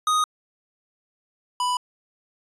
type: tone pair in turn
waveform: square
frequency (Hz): 1245 / 990.2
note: D#6 / B5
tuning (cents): +1 / +4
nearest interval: major third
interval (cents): 397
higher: first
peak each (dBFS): -19 / -22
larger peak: first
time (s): 0.07-0.24 / 1.6-1.77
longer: neither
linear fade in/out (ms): 2
effects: resampled to 24000 Hz